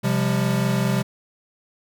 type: chord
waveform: square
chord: C suspended fourth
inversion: none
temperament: equal with one note detuned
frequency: 130.81 / 174.61 / 199.88 Hz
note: C3 / F3 / G3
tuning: 0 / 0 / +34 cents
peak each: -23 / -26 / -24 dBFS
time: 0.03-1.03 s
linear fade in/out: 20 ms
effects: none